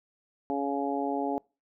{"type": "harmonic tone", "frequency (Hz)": 140, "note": "C#3", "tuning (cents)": 18, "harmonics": [2, 3, 4, 5, 6], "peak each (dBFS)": [-31, -34, -37, -34, -34], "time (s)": [0.5, 1.38], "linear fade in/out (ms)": 0, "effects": ["noise-tail reverb RT60 0.3 s tail -25 dB re dry"]}